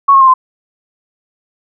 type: tone with pitch steps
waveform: sine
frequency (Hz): 1108.7 / 1083.4 / 1058.6 / 1034.5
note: C#6 / C#6 / C6 / C6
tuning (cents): 0 / -40 / +20 / -20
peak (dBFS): -3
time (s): 0.08-0.34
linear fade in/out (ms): 10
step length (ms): 65
effects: none